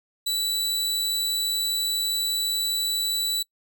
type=tone; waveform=sawtooth; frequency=3951 Hz; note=B7; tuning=in tune; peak=-20 dBFS; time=0.26-3.43 s; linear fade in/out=10 ms; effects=noise-tail reverb RT60 0.1 s tail -25 dB re dry